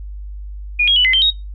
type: tone with pitch steps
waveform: sine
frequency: 2443 / 3278 / 2968 / 2045 / 3130 / 3767 Hz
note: D#7 / G#7 / F#7 / C7 / G7 / A#7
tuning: -32 / -23 / +5 / -40 / -3 / +17 cents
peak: -10 dBFS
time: 0.79-1.306 s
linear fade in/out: 10 ms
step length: 86 ms
effects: noise-tail reverb RT60 0.2 s tail -18 dB re dry + added 50 Hz sine -27 dBFS peak until 1.54 s